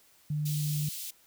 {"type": "tone", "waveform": "sine", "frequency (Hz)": 150, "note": "D3", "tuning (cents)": 37, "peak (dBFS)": -28, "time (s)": [0.3, 0.89], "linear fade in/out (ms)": 5}
{"type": "high-pass noise", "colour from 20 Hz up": "white", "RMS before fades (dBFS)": -39, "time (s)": [0.45, 1.11], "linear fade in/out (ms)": 10, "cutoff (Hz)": 2900, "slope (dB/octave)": 24}
{"effects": ["white hiss -62 dBFS RMS until 1.26 s"]}